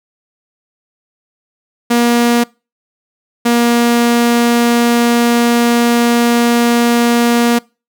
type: tone pair in turn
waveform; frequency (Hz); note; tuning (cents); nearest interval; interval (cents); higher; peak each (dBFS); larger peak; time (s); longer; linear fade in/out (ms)
sawtooth; 237.8 / 237; A#3 / A#3; +35 / +29; unison; 6; first; -5; neither; 1.9-2.44 / 3.45-7.59; second; 10
effects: noise-tail reverb RT60 0.3 s tail -25 dB re dry